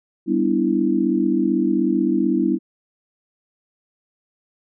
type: chord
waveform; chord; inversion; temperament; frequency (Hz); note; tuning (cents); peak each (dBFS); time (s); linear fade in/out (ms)
sine; E minor seventh; first; equal; 196 / 246.9 / 293.7 / 329.6; G3 / B3 / D4 / E4; 0 / 0 / 0 / 0; -23 / -22 / -22 / -20; 0.26-2.59; 50
effects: none